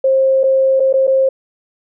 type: tone with dropouts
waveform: sine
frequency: 532 Hz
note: C5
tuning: 29 cents sharp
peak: -9 dBFS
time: 0.04-1.29 s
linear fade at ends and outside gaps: 5 ms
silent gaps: 0.434-0.438 / 0.798-0.802 / 0.928-0.938 / 1.07-1.076 s
effects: none